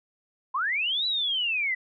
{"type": "linear two-way sweep", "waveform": "sine", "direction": "up then down", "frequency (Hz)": [970, 3989, 1959], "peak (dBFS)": -24, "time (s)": [0.54, 1.75], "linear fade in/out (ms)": 10, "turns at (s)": 1.06, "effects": []}